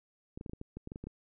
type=clicks; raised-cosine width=3 ms; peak=-29 dBFS; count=12; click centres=0.375 / 0.411 / 0.462 / 0.496 / 0.534 / 0.614 / 0.77 / 0.874 / 0.919 / 0.959 / 1.04 / 1.07 s; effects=none